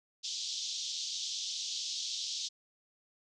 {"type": "band-pass noise", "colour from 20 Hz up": "pink", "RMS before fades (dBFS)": -38, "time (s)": [0.23, 2.49], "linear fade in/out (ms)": 20, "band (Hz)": [3300, 6600], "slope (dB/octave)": 48, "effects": []}